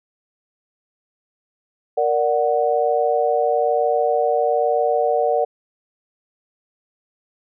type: chord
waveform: sine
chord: Bb augmented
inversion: none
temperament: equal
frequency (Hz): 466.2 / 587.3 / 740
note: Bb4 / D5 / F#5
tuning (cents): 0 / 0 / 0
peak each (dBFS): -20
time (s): 1.97-5.45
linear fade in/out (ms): 10
effects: none